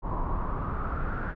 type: noise with low-pass filter sweep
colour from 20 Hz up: brown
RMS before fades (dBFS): -30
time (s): 0.02-1.35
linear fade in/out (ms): 50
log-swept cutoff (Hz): 990 to 1500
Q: 6.8
effects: none